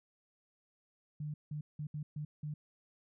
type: tone bursts at uneven times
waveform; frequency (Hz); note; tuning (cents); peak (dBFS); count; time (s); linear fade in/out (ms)
sine; 150; D3; +37; -37; 6; 1.2-1.34 / 1.51-1.61 / 1.79-1.87 / 1.94-2.03 / 2.16-2.25 / 2.43-2.54; 5
effects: none